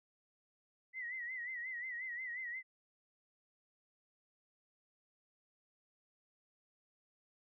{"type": "tone with vibrato", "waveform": "sine", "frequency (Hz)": 1975.5, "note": "B6", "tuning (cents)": 0, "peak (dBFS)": -40, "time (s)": [0.93, 2.63], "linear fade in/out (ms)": 50, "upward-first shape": "sine", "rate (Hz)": 5.6, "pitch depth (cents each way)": 92, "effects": []}